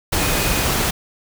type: tone in noise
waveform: sine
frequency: 2488 Hz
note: D#7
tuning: 1 cent flat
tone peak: -29 dBFS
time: 0.19-0.66 s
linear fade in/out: 10 ms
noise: pink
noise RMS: -19 dBFS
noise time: 0.12-0.91 s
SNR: -13 dB
effects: none